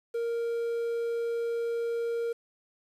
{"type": "tone with quantisation", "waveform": "triangle", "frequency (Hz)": 466.2, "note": "A#4", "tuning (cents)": 0, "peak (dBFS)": -26, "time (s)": [0.14, 2.33], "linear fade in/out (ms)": 10, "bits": 9, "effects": ["resampled to 32000 Hz"]}